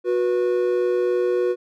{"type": "tone pair together", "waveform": "triangle", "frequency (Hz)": [364.8, 487.9], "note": ["F#4", "B4"], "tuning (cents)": [-24, -21], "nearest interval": "perfect fourth", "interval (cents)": 503, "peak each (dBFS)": [-18, -20], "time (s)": [0.04, 1.56], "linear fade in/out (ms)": 50, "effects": []}